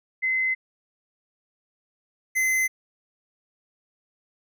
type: tone pair in turn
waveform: sine / square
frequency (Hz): 2051 / 2051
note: C7 / C7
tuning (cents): -35 / -35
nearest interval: unison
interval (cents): 0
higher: neither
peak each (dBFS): -21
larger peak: neither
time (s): 0.22-0.55 / 2.35-2.68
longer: neither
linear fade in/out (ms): 20
effects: none